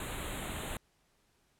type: band-stop noise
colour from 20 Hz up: pink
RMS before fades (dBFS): -39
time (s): 0-0.77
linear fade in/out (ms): 2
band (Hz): 4000 to 6900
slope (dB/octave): 96
effects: pink hiss -72 dBFS RMS until 1.59 s + low-pass 12000 Hz 12 dB/octave